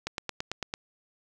click train, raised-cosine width 0.2 ms, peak -14 dBFS, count 7, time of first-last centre 0.07-0.739 s, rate 8.97 Hz, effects none

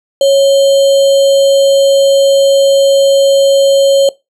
sine tone with sample-and-hold, 551 Hz, C#5, 11 cents flat, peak -4 dBFS, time 0.21-4.09 s, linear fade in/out 2 ms, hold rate 3675 Hz, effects noise-tail reverb RT60 0.2 s tail -20 dB re dry + low-pass 9000 Hz 12 dB/octave

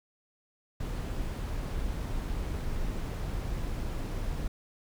brown noise, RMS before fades -33 dBFS, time 0.8-4.48 s, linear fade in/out 5 ms, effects none

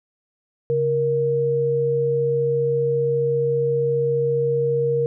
sine tone pair together, 138.59 / 469.4 Hz, C#3 / A#4, 0 / +12 cents, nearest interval octave + major sixth, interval 2112 cents, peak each -25 / -18 dBFS, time 0.7-5.06 s, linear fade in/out 0 ms, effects none

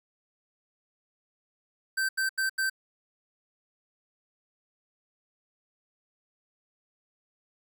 square tone bursts, 1553 Hz, G6, 17 cents flat, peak -26 dBFS, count 4, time 1.97-2.699 s, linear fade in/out 10 ms, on 120 ms, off 83 ms, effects 11-bit

